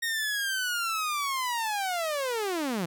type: linear sweep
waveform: sawtooth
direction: down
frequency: 1864.7 to 159.5 Hz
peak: -24 dBFS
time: 0.02-2.86 s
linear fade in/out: 10 ms
effects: none